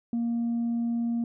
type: tone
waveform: sine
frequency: 234.2 Hz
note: A#3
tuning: 8 cents sharp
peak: -23 dBFS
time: 0.13-1.24 s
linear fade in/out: 2 ms
effects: tanh soft clip ceiling -23 dBFS